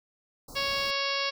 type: band-stop noise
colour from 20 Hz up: pink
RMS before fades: -45 dBFS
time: 0.48-0.91 s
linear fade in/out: 5 ms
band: 1300 to 4200 Hz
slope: 96 dB/octave
type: harmonic tone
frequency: 554.4 Hz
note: C#5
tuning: in tune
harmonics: 1 / 2 / 3 / 4 / 5 / 6 / 7 / 8 / 9 / 10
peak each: -35 / -34 / -38 / -35 / -35 / -37 / -39 / -36 / -37 / -38 dBFS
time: 0.55-1.31 s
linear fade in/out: 20 ms
effects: none